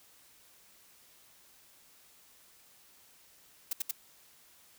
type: noise bursts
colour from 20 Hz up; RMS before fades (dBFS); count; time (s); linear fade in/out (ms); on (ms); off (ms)
blue; -32; 3; 3.71-3.912; 5; 20; 71
effects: white hiss -61 dBFS RMS until 4.78 s